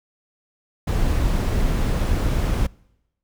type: noise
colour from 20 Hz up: brown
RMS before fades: -20 dBFS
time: 0.87-2.67 s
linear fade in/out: 10 ms
effects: noise-tail reverb RT60 0.9 s tail -25 dB re dry